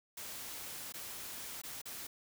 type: noise with dropouts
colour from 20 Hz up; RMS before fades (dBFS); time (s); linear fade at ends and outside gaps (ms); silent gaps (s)
white; -45; 0.17-2.07; 5; 0.924-0.939 / 1.618-1.635 / 1.817-1.855
effects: none